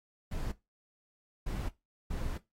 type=noise bursts at uneven times; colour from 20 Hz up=brown; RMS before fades=-35 dBFS; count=3; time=0.31-0.52 / 1.46-1.69 / 2.1-2.38 s; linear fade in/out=10 ms; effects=noise-tail reverb RT60 0.2 s tail -17 dB re dry + AAC 48 kbps